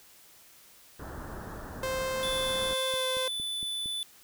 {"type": "low-pass noise", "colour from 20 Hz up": "pink", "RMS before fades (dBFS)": -41, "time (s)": [0.99, 2.74], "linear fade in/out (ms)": 10, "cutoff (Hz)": 1800, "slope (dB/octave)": 96}
{"type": "click train", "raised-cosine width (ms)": 3, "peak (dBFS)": -33, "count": 11, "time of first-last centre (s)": [1.56, 3.859], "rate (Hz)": 4.35}
{"type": "tone with pitch glide", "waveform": "sawtooth", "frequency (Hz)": [523.3, 517.3], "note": ["C5", "C5"], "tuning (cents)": [0, -20], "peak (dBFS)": -26, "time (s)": [1.83, 3.28], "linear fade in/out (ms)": 2, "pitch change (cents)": -20, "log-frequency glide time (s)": [2.87, 3.05]}
{"type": "tone", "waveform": "square", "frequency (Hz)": 3491, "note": "A7", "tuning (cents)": -14, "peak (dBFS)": -32, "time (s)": [2.23, 4.03], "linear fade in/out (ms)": 0}
{"effects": ["white hiss -56 dBFS RMS until 4.23 s"]}